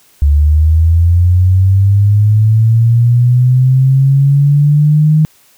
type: linear sweep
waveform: sine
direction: up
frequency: 71 to 156 Hz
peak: -5 dBFS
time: 0.22-5.25 s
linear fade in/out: 0 ms
effects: white hiss -48 dBFS RMS until 5.57 s